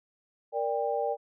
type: chord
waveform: sine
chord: G minor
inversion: first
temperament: equal with one note detuned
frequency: 466.2 / 587.3 / 795.4 Hz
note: Bb4 / D5 / G5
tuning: 0 / 0 / +25 cents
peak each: -31 dBFS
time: 0.52-1.17 s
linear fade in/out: 50 ms
effects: none